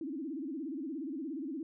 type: tone with vibrato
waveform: sine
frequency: 293.7 Hz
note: D4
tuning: in tune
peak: -36 dBFS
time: 0.01-1.63 s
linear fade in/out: 2 ms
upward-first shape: sine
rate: 17 Hz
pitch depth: 230 cents each way
effects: none